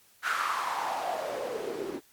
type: noise with band-pass filter sweep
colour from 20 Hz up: white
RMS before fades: -32 dBFS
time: 0.22-2.01 s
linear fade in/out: 50 ms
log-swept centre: 1500 to 320 Hz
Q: 4.9
effects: white hiss -61 dBFS RMS until 2.12 s + MP3 96 kbps